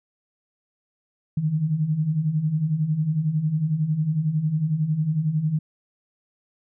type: beating tone pair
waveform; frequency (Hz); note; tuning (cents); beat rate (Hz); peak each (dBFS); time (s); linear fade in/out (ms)
sine; 147.2 / 158.2; D3 / D#3; +4 / +29; 11; -27 / -21; 1.37-5.59; 5
effects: none